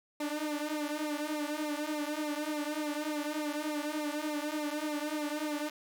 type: tone with flanger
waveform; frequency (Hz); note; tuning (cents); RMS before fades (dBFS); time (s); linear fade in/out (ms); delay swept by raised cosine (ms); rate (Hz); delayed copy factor
sawtooth; 300; D4; +37; -35; 0.2-5.7; 5; 0.61 to 4.31; 3.4; -0.95
effects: none